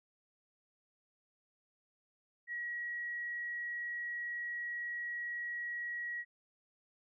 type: tone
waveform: sine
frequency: 1911 Hz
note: A#6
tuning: 43 cents sharp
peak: -37 dBFS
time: 2.47-6.25 s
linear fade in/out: 50 ms
effects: none